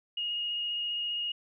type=tone with vibrato; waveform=sine; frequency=2865 Hz; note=F7; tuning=44 cents sharp; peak=-30 dBFS; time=0.17-1.32 s; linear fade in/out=5 ms; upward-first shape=sine; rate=15 Hz; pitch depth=11 cents each way; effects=none